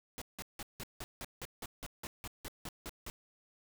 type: noise bursts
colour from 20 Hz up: pink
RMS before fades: -43 dBFS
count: 15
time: 0.18-3.1 s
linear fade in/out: 0 ms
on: 36 ms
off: 170 ms
effects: none